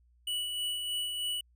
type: tone with tremolo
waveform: square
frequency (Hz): 2949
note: F#7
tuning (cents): -6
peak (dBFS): -31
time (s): 0.27-1.41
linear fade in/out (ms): 5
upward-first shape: sine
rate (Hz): 3.2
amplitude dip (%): 35
effects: added 60 Hz sine -62 dBFS peak until 1.55 s